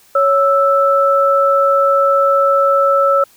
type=tone pair together; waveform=sine; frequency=555 / 1320 Hz; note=C#5 / E6; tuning=+2 / +2 cents; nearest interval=octave + minor third; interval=1500 cents; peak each=-12 dBFS; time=0.15-3.24 s; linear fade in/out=5 ms; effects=white hiss -49 dBFS RMS until 3.36 s